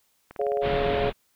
click train, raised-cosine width 0.5 ms, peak -26 dBFS, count 12, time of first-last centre 0.31-0.886 s, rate 19.1 Hz
harmonic tone, 140 Hz, C#3, 18 cents sharp, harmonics 3 / 4 / 5, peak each -26 / -28 / -29 dBFS, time 0.39-1.1 s, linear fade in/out 5 ms
pink low-pass noise, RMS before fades -29 dBFS, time 0.61-1.13 s, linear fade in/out 50 ms, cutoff 3700 Hz, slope 48 dB/octave
effects white hiss -68 dBFS RMS until 1.35 s

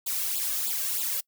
blue noise with flanger, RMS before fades -29 dBFS, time 0.06-1.21 s, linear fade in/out 10 ms, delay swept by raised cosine 0.25 to 1.85 ms, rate 3.2 Hz, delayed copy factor +0.9, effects noise-tail reverb RT60 0.1 s tail -25 dB re dry

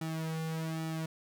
sawtooth tone with flanger, 160.7 Hz, E3, 44 cents flat, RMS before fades -36 dBFS, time 0.01-1.06 s, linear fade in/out 5 ms, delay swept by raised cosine 1.9 to 3.1 ms, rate 1.2 Hz, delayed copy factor -0.8, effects none

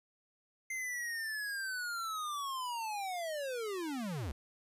square linear sweep, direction down, 2093 to 60.9 Hz, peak -37 dBFS, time 0.7-4.32 s, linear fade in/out 5 ms, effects resampled to 32000 Hz

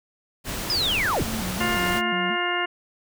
pink noise, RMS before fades -30 dBFS, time 0.44-2.02 s, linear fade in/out 50 ms
sine linear sweep, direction down, 5150 to 51.91 Hz, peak -21 dBFS, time 0.7-1.23 s, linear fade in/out 0 ms
triangle tone with vibrato, 202.5 Hz, G#3, 43 cents flat, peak -27 dBFS, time 1.23-2.37 s, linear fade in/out 50 ms, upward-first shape square, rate 2.8 Hz, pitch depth 160 cents each way
harmonic tone, 353 Hz, F4, 19 cents sharp, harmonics 1 / 2 / 3 / 4 / 5 / 6 / 8, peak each -30 / -30 / -30 / -30 / -30 / -30 / -30 dBFS, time 1.6-2.66 s, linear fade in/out 10 ms
effects none

